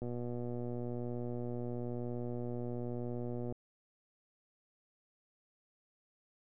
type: click train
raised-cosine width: 2 ms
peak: -28 dBFS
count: 425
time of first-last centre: 0.02-3.524 s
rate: 121 Hz
effects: none